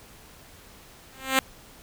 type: tone with exponential growth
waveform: 5% pulse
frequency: 264.8 Hz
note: C4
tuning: 21 cents sharp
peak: -5 dBFS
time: 1.12-1.39 s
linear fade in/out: 2 ms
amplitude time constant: 58 ms
effects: pink hiss -50 dBFS RMS until 1.82 s